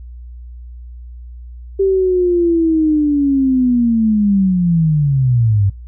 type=linear sweep; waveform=sine; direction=down; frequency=392 to 95.1 Hz; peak=-10 dBFS; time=1.79-5.7 s; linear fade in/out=10 ms; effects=noise-tail reverb RT60 0.2 s tail -20 dB re dry + added 60 Hz sine -30 dBFS peak until 5.87 s